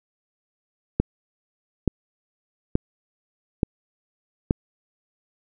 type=click train; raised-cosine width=3 ms; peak=-5 dBFS; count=5; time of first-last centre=1-4.509 s; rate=1.14 Hz; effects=none